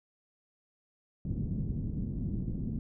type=low-pass noise; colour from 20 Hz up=white; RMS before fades=-34 dBFS; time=1.25-2.79 s; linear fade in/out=2 ms; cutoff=220 Hz; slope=24 dB/octave; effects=none